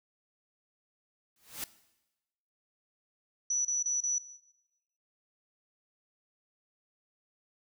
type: noise with exponential growth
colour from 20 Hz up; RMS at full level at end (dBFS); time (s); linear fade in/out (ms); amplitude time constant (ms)
white; -34; 1.36-1.64; 2; 59
type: tone bursts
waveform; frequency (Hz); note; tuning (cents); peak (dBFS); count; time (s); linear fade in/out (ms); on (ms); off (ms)
sine; 5920; F#8; 0; -27; 4; 3.5-4.184; 5; 150; 28
effects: noise-tail reverb RT60 1.0 s tail -17 dB re dry